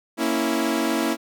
sawtooth chord, A# diminished, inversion none, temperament equal, 233.1 / 277.2 / 329.6 Hz, A#3 / C#4 / E4, 0 / 0 / 0 cents, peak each -22 / -22 / -20 dBFS, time 0.17-1.17 s, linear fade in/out 50 ms, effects none

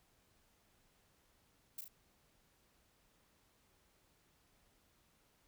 violet noise with echo, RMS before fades -44 dBFS, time 1.78-1.81 s, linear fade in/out 5 ms, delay 36 ms, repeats 2, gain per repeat -5 dB, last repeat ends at 1.882 s, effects pink hiss -73 dBFS RMS until 5.47 s

